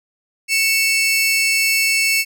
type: tone pair together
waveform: sawtooth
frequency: 2217 / 2660 Hz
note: C#7 / E7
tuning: 0 / +15 cents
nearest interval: minor third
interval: 315 cents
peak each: -14 dBFS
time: 0.48-2.25 s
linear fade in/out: 50 ms
effects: none